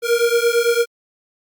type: beating tone pair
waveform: square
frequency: 466.2 / 475.1 Hz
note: A#4 / A#4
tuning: 0 / +33 cents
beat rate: 8.9 Hz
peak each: -18 dBFS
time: 0.02-0.86 s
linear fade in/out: 50 ms
effects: Opus 48 kbps